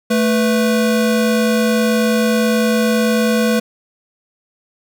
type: tone pair together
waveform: square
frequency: 220 / 493.9 Hz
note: A3 / B4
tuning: 0 / 0 cents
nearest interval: octave + major second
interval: 1400 cents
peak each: -15 / -18 dBFS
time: 0.1-3.6 s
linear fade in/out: 10 ms
effects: none